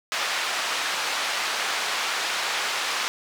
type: band-pass noise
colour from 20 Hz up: pink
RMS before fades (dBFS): -27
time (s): 0.12-3.08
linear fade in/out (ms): 0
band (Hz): 980 to 5500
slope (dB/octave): 12
effects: none